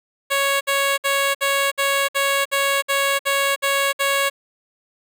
10% pulse tone bursts, 554.4 Hz, C#5, in tune, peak -9 dBFS, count 11, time 0.3-4.3 s, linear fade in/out 20 ms, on 310 ms, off 59 ms, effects none

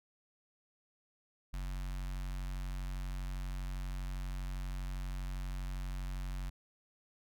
square tone with notch filter, 46.25 Hz, F#1, in tune, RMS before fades -39 dBFS, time 1.53-6.5 s, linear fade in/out 10 ms, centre 430 Hz, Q 0.65, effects none

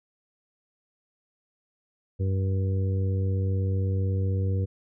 harmonic tone, 95.9 Hz, G2, 37 cents flat, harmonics 1 / 2 / 3 / 4 / 5, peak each -23 / -36 / -40 / -40 / -37 dBFS, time 2.19-4.66 s, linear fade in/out 20 ms, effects none

